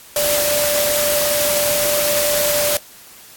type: tone in noise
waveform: sine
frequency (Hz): 587.3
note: D5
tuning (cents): 0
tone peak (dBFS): -18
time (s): 0.16-2.77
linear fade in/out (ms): 2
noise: white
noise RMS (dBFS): -19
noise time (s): 0.16-2.77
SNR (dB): -2
effects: white hiss -42 dBFS RMS until 3.36 s + AAC 64 kbps